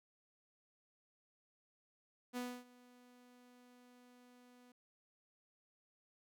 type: tone with ADSR envelope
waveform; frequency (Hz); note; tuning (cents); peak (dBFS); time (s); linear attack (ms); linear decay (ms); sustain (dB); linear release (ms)
sawtooth; 246.9; B3; 0; -35; 2.33-4.72; 39; 270; -23; 4
effects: none